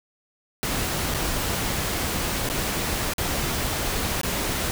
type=noise with dropouts; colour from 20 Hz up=pink; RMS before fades=-26 dBFS; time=0.63-4.71 s; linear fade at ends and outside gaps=0 ms; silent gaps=1.14-1.146 / 2.489-2.499 / 3.136-3.182 / 4.214-4.233 s; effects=none